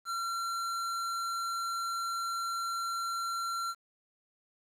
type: tone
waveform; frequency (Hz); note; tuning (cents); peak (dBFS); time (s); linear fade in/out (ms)
square; 1365; F6; -40; -33; 0.05-3.75; 50
effects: low-pass 11000 Hz 12 dB/octave + 10-bit